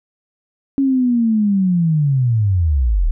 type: linear sweep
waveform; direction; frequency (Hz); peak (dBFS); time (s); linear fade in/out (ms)
sine; down; 277.2 to 34.39; -12; 0.78-3.11; 0
effects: none